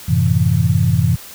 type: chord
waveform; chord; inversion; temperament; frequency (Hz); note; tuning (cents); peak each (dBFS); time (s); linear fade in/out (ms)
sine; F# half-diminished seventh; none; equal; 92.5 / 110 / 130.81 / 164.81; F#2 / A2 / C3 / E3; 0 / 0 / 0 / 0; -17; 0.08-1.16; 10
effects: white hiss -36 dBFS RMS until 1.34 s